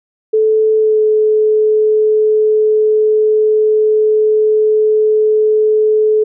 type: tone with pitch glide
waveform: sine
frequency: 435.7 to 430.2 Hz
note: A4 to A4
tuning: -17 to -39 cents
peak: -8 dBFS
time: 0.33-6.24 s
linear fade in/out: 10 ms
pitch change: -22 cents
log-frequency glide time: 0.77-1.01 s
effects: none